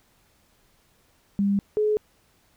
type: tone pair in turn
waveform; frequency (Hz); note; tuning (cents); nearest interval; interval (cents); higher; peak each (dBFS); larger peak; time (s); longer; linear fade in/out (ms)
sine; 200 / 424.8; G3 / G#4; +35 / +39; octave + minor second; 1304; second; -19; neither; 1.39-1.59 / 1.77-1.97; neither; 0
effects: pink hiss -63 dBFS RMS until 2.56 s